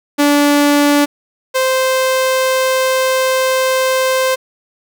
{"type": "tone pair in turn", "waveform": "sawtooth", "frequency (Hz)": [289.5, 520.8], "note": ["D4", "C5"], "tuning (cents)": [-25, -8], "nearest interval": "minor seventh", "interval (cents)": 1017, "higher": "second", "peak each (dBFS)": [-5, -8], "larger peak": "first", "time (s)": [[0.18, 1.06], [1.54, 4.36]], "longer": "second", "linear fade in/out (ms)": 20, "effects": []}